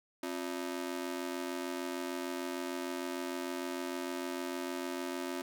sawtooth ring-modulated tone, 311.1 Hz, D#4, in tune, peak -29 dBFS, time 0.23-5.42 s, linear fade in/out 2 ms, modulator 43.3 Hz, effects none

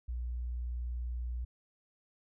sine tone, 60.4 Hz, B1, 38 cents flat, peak -34 dBFS, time 0.08-1.45 s, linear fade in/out 10 ms, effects none

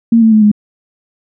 sine tone with pitch steps, 230 / 222.8 / 215.8 / 209.1 Hz, A#3 / A3 / A3 / G#3, -23 / +22 / -33 / +12 cents, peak -4 dBFS, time 0.12-0.516 s, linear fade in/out 5 ms, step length 99 ms, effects none

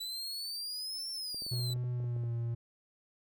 40% pulse exponential two-way sweep, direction up then down, 3942 to 5440 to 3942 Hz, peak -36 dBFS, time 0-1.74 s, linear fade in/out 10 ms, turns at 1.1 s
clicks, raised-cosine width 2 ms, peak -37 dBFS, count 12, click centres 1.345 / 1.421 / 1.465 / 1.536 / 1.594 / 1.703 / 1.762 / 1.84 / 2.002 / 2.042 / 2.164 / 2.237 s
triangle tone with pitch glide, 123.47 to 117.28 Hz, B2 to A#2, 0 to +11 cents, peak -30 dBFS, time 1.51-2.55 s, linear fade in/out 10 ms, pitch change -89 cents, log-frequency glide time 1.9-2.32 s
effects none

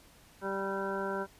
harmonic tone with a mistuned harmonic, 195.4 Hz, G3, 5 cents flat, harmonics 1 / 2 / 3 / 4 / 5 / 7 / 8, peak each -40 / -36 / -39 / -44 / -39 / -41 / -42 dBFS, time 0.41-1.27 s, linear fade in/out 50 ms, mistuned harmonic 8, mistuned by -21 cents, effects pink hiss -59 dBFS RMS until 1.39 s + resampled to 32000 Hz

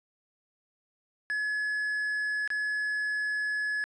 triangle tone with dropouts, 1700 Hz, G#6, 40 cents sharp, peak -26 dBFS, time 1.3-3.84 s, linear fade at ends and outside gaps 0 ms, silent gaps 2.476-2.503 s, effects resampled to 22050 Hz

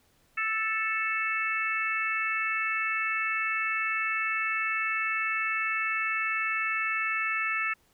harmonic tone, 440 Hz, A4, in tune, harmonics 3 / 4 / 5 / 6, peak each -32 / -32 / -32 / -32 dBFS, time 0.37-7.74 s, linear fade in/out 10 ms, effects pink hiss -66 dBFS RMS until 7.93 s

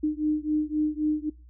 sine beating tone pair, 302.8 / 306.6 Hz, D#4 / D#4, -47 / -25 cents, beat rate 3.8 Hz, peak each -26 / -27 dBFS, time 0.03-1.3 s, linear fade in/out 10 ms, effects noise-tail reverb RT60 0.3 s tail -24 dB re dry + added 60 Hz sine -47 dBFS peak until 1.49 s

